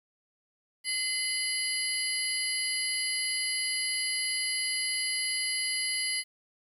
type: tone cluster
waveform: sine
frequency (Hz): 2048 / 2981 / 4216 / 4798 / 10860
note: C7 / F#7 / C8 / D8 / F9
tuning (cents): -38 / +12 / +12 / +36 / -50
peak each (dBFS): -33 / -36 / -37 / -33 / -33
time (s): 0.84-6.24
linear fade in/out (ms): 50
effects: tanh soft clip ceiling -20 dBFS + 10-bit